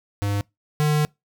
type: tone pair in turn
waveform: square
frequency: 101.3 / 150.6 Hz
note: G#2 / D3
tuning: -43 / +44 cents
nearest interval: perfect fifth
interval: 687 cents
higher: second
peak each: -22 / -18 dBFS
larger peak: second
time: 0.22-0.41 / 0.8-1.05 s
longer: second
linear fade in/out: 0 ms
effects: noise-tail reverb RT60 0.2 s tail -25 dB re dry